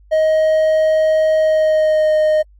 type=tone with pitch glide; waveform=triangle; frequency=628 to 617.6 Hz; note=D#5 to D#5; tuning=+16 to -13 cents; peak=-9 dBFS; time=0.11-2.43 s; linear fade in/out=20 ms; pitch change=-29 cents; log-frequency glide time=1.38-2.13 s; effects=added 50 Hz sine -44 dBFS peak until 2.59 s + AAC 64 kbps